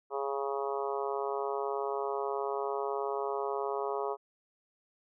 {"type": "harmonic tone", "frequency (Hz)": 138.4, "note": "C#3", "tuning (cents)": -2, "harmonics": [3, 4, 5, 6, 7, 8, 9], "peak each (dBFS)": [-34, -40, -39, -41, -40, -41, -44], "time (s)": [0.1, 4.17], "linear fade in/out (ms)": 50, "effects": []}